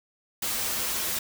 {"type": "noise with comb filter", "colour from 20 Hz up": "white", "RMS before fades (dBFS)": -29, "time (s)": [0.42, 1.19], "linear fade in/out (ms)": 5, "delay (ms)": 7, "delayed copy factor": -0.65, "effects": []}